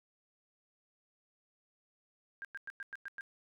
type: tone bursts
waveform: sine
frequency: 1603 Hz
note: G6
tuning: 38 cents sharp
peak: -40 dBFS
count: 7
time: 2.42-3.209 s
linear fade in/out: 0 ms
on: 27 ms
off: 100 ms
effects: none